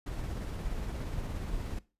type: noise with tremolo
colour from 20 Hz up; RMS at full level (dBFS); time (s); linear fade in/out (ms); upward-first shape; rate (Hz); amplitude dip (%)
brown; -35; 0.06-1.79; 5; sine; 17; 25
effects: noise-tail reverb RT60 0.3 s tail -19 dB re dry + resampled to 32000 Hz